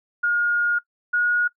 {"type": "tone pair in turn", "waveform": "sine", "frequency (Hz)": [1427, 1446.1], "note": ["F6", "F#6"], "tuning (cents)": [37, -40], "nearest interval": "unison", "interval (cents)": 23, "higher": "second", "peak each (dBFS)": -17, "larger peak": "neither", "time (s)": [[0.23, 0.79], [1.13, 1.48]], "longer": "first", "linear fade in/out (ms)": 10, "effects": ["noise-tail reverb RT60 0.1 s tail -22 dB re dry"]}